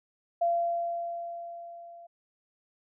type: tone with level ramp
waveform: sine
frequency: 685 Hz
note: F5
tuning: 34 cents flat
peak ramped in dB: -22 to -46 dBFS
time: 0.41-2.07 s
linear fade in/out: 10 ms
effects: none